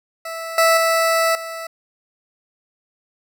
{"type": "tone with level steps", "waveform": "20% pulse", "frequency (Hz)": 657, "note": "E5", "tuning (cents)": -6, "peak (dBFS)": [-22, -7, -10, -23], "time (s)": [0.25, 1.67], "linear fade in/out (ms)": 5, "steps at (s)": [0.58, 0.77, 1.35], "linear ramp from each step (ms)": 2, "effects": []}